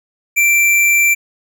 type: tone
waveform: square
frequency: 2349 Hz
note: D7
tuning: in tune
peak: -10 dBFS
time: 0.36-1.15 s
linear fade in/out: 20 ms
effects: none